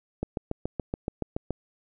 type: click train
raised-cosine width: 2 ms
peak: -15 dBFS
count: 10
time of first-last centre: 0.23-1.507 s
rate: 7.05 Hz
effects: none

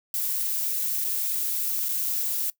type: noise with dropouts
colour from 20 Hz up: violet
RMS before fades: -27 dBFS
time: 0.14-2.5 s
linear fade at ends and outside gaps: 1 ms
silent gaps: 1.043-1.047 / 1.886-1.89 s
effects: noise-tail reverb RT60 0.1 s tail -20 dB re dry

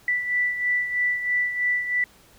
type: beating tone pair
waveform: sine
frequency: 1971 / 1974.1 Hz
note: B6 / B6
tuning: -4 / -1 cents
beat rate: 3.1 Hz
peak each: -22 / -29 dBFS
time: 0.08-2.04 s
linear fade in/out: 2 ms
effects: pink hiss -54 dBFS RMS until 2.38 s

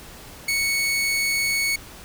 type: tone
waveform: sawtooth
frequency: 2217 Hz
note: C#7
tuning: in tune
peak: -17 dBFS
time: 0.48-1.76 s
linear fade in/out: 5 ms
effects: pink hiss -42 dBFS RMS until 2.04 s

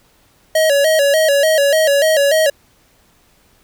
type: tone with vibrato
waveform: square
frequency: 597 Hz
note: D5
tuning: 28 cents sharp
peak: -11 dBFS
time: 0.55-2.5 s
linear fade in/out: 5 ms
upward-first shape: square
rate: 3.4 Hz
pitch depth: 100 cents each way
effects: pink hiss -54 dBFS RMS until 3.63 s

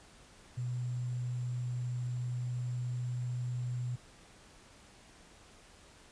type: tone with sample-and-hold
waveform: sine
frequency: 123.47 Hz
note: B2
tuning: in tune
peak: -33 dBFS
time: 0.57-3.96 s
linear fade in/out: 10 ms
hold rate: 7350 Hz
effects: pink hiss -58 dBFS RMS until 6.11 s + resampled to 22050 Hz

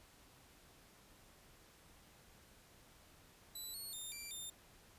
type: tone with pitch steps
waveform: 10% pulse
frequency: 3970 / 4348 / 3637 / 2356 / 3613 Hz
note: B7 / C#8 / A#7 / D7 / A7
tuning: +8 / -34 / -43 / +5 / +45 cents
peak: -38 dBFS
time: 3.55-4.5 s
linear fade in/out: 5 ms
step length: 190 ms
effects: pink hiss -64 dBFS RMS until 4.98 s + resampled to 32000 Hz

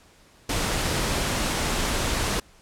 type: noise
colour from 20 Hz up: pink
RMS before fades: -25 dBFS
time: 0.49-2.4 s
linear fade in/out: 5 ms
effects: pink hiss -55 dBFS RMS until 2.61 s + low-pass 10000 Hz 12 dB/octave

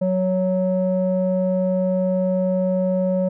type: tone with low-pass filter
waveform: square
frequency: 185.3 Hz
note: F#3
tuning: 3 cents sharp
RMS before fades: -20 dBFS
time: 0.01-3.29 s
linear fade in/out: 10 ms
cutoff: 540 Hz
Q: 3.6
effects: none

